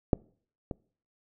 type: clicks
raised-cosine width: 2 ms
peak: -8 / -20 dBFS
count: 2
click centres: 0.132 / 0.712 s
effects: noise-tail reverb RT60 0.5 s tail -25 dB re dry